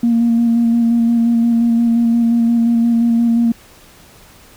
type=tone with vibrato; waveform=sine; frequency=233.1 Hz; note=A#3; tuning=in tune; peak=-9 dBFS; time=0.03-3.52 s; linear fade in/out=5 ms; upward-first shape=square; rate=5.7 Hz; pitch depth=16 cents each way; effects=tanh soft clip ceiling -6 dBFS + pink hiss -44 dBFS RMS until 4.56 s